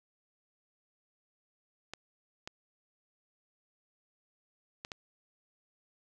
clicks, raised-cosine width 0.2 ms, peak -23 dBFS, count 4, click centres 1.936 / 2.475 / 4.849 / 4.918 s, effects none

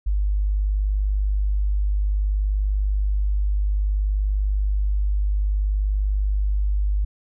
sine tone, 50.3 Hz, G1, 45 cents sharp, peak -18 dBFS, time 0.06-7.05 s, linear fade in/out 10 ms, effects none

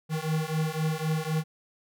square beating tone pair, 155.56 / 159.46 Hz, D#3 / D#3, 0 / +43 cents, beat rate 3.9 Hz, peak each -30 dBFS, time 0.09-1.44 s, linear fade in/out 50 ms, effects none

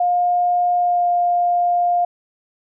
sine tone with pitch glide, 710 to 703.9 Hz, F5 to F5, +28 to +13 cents, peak -14 dBFS, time 0-2.05 s, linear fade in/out 5 ms, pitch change -15 cents, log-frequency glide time 0.76-1.08 s, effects none

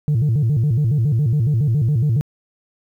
sine tone with vibrato, 130 Hz, C3, 11 cents flat, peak -12 dBFS, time 0.08-2.21 s, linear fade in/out 0 ms, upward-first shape square, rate 7.2 Hz, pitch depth 240 cents each way, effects tanh soft clip ceiling -12 dBFS + 9-bit

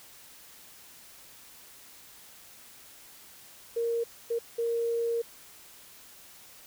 sine tone bursts at uneven times, 465.5 Hz, A#4, 2 cents flat, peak -26 dBFS, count 3, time 3.76-4.04 / 4.3-4.39 / 4.58-5.22 s, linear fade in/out 10 ms, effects white hiss -52 dBFS RMS until 6.66 s

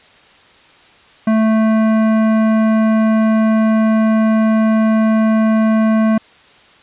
triangle tone with hard clipping, 220 Hz, A3, in tune, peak -12 dBFS, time 1.27-6.18 s, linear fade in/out 5 ms, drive 18 dB, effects white hiss -46 dBFS RMS until 6.82 s + resampled to 8000 Hz

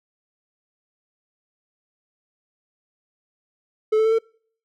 triangle tone with pitch steps, 433.2 / 439 / 444.9 / 450.8 Hz, A4 / A4 / A4 / A4, -27 / -4 / +19 / +42 cents, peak -13 dBFS, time 3.92-4.188 s, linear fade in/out 10 ms, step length 67 ms, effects noise-tail reverb RT60 0.5 s tail -25 dB re dry

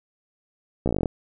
slowing click train, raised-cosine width 2 ms, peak -10 dBFS, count 11, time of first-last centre 0.86-1.058 s, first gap 15 ms, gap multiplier 1.06, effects none

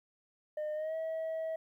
sine tone with pitch glide, 608 to 644.2 Hz, D#5 to E5, -40 to -40 cents, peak -31 dBFS, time 0.57-1.56 s, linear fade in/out 5 ms, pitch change +100 cents, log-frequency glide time 0.74-0.95 s, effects tanh soft clip ceiling -33 dBFS + 12-bit

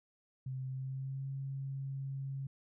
sine tone with pitch glide, 130.81 to 136.05 Hz, C3 to C#3, 0 to -32 cents, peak -37 dBFS, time 0.46-2.47 s, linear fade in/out 5 ms, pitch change +68 cents, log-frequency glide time 0.67-1.28 s, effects none

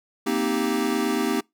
square chord, C minor seventh, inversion third, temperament equal, 233.1 / 261.6 / 311.1 / 392 Hz, Bb3 / C4 / Eb4 / G4, 0 / 0 / 0 / 0 cents, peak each -28 dBFS, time 0.26-1.41 s, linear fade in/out 10 ms, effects noise-tail reverb RT60 0.2 s tail -26 dB re dry

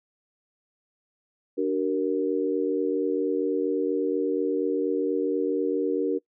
sine chord, D augmented, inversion none, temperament equal with one note detuned, 293.7 / 378 / 466.2 Hz, D4 / F#4 / A#4, 0 / +37 / 0 cents, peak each -27 / -27 / -26 dBFS, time 1.57-6.19 s, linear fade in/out 20 ms, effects noise-tail reverb RT60 0.1 s tail -22 dB re dry

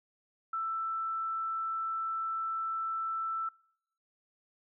sine tone, 1327 Hz, E6, 11 cents sharp, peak -31 dBFS, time 0.53-3.49 s, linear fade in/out 5 ms, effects noise-tail reverb RT60 0.8 s tail -26 dB re dry

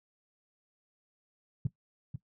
sine tone with echo, 136.7 Hz, C#3, 24 cents flat, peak -24 dBFS, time 1.65-1.67 s, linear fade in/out 5 ms, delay 490 ms, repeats 1, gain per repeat -9 dB, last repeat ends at 2.16 s, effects noise-tail reverb RT60 0.1 s tail -17 dB re dry + tanh soft clip ceiling -20 dBFS

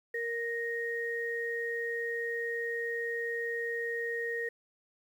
sine tone pair together, 466.2 / 1864.8 Hz, A#4 / A#6, 0 / 0 cents, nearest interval 2 octaves, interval 2400 cents, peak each -35 / -34 dBFS, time 0.14-4.49 s, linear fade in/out 5 ms, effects 10-bit

